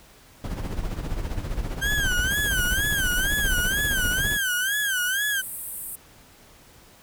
brown noise with tremolo, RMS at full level -26 dBFS, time 0.44-4.37 s, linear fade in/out 2 ms, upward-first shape sine, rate 15 Hz, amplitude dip 60%
35% pulse tone with vibrato, 1568 Hz, G6, in tune, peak -21 dBFS, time 1.81-5.42 s, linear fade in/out 20 ms, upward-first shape sine, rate 2.1 Hz, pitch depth 140 cents each way
pink band-pass noise, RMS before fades -35 dBFS, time 2.3-5.96 s, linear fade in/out 10 ms, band 8200 to 16000 Hz, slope 96 dB/octave
effects pink hiss -52 dBFS RMS until 7.02 s

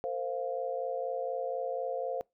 sine chord, Bb suspended second, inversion none, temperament equal with one note detuned, 459.2 / 523.3 / 698.5 Hz, Bb4 / C5 / F5, -26 / 0 / 0 cents, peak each -38 / -34 / -37 dBFS, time 0.04-2.21 s, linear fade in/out 0 ms, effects noise-tail reverb RT60 0.2 s tail -24 dB re dry

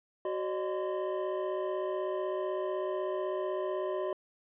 triangle tone cluster, 374.3 / 552 / 608 / 1025 Hz, F#4 / C#5 / D#5 / C6, +20 / -7 / -40 / -36 cents, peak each -32 / -40 / -33 / -39 dBFS, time 0.25-4.13 s, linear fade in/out 2 ms, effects resampled to 8000 Hz

